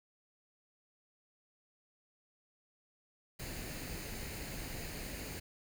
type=noise with comb filter; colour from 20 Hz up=pink; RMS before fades=-43 dBFS; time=3.39-5.4 s; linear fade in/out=10 ms; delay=0.44 ms; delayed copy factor=+0.5; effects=none